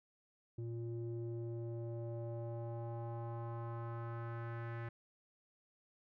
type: tone with low-pass filter sweep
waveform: square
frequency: 116.54 Hz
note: A#2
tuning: in tune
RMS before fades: -43 dBFS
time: 0.58-4.89 s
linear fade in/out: 5 ms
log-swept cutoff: 290 to 1800 Hz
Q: 2.5
effects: none